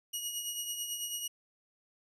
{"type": "tone with tremolo", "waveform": "15% pulse", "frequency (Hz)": 2897, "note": "F#7", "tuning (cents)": -37, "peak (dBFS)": -26, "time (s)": [0.13, 1.28], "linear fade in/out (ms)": 10, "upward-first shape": "triangle", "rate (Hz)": 9.1, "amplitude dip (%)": 55, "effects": []}